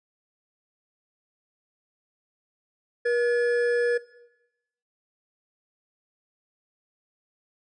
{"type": "tone pair together", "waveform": "triangle", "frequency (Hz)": [479.7, 1709.5], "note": ["A#4", "G#6"], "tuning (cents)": [50, 50], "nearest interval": "octave + minor seventh", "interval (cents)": 2200, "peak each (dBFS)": [-20, -26], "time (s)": [3.05, 3.98], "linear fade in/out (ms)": 10, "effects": ["noise-tail reverb RT60 0.9 s tail -18 dB re dry", "resampled to 22050 Hz"]}